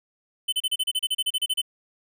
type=tone bursts; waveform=square; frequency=3041 Hz; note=F#7; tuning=47 cents sharp; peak=-22 dBFS; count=15; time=0.48-1.617 s; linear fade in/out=10 ms; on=45 ms; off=33 ms; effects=none